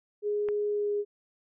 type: tone with pitch glide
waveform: sine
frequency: 415.3 to 411.7 Hz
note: G#4 to G#4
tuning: 0 to -15 cents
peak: -26 dBFS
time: 0.22-1.05 s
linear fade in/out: 50 ms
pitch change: -15 cents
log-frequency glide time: 0.69-0.92 s
type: click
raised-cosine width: 0.5 ms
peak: -25 dBFS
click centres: 0.487 s
effects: none